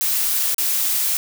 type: noise with dropouts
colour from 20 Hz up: blue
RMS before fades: -20 dBFS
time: 0.01-1.17 s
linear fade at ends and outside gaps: 0 ms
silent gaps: 0.545-0.582 s
effects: none